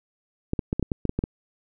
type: clicks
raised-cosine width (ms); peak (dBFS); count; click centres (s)
3; -11; 10; 0.534 / 0.592 / 0.729 / 0.796 / 0.827 / 0.918 / 1.053 / 1.094 / 1.19 / 1.239
effects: none